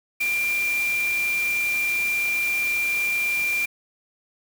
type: tone in noise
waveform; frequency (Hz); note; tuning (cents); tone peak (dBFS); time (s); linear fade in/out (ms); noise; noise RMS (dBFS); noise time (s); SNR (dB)
sine; 2380; D7; +22; -21; 0.2-3.66; 10; white; -34; 0.2-3.66; +10
effects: none